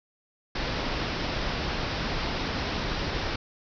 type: low-pass noise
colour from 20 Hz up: pink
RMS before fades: -30 dBFS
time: 0.55-3.36 s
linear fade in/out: 5 ms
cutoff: 5500 Hz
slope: 96 dB/octave
effects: none